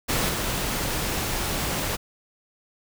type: noise with level steps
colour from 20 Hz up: pink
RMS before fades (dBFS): -24 / -27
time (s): 0.08-1.97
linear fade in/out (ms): 20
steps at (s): 0.29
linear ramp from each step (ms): 5
effects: none